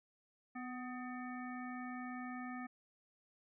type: harmonic tone with a mistuned harmonic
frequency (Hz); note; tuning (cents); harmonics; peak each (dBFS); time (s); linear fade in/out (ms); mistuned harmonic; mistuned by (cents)
249.7; B3; +19; 1 / 3 / 5 / 7 / 9; -44 / -50 / -51 / -52 / -56; 0.55-2.67; 10; 7; +43
effects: none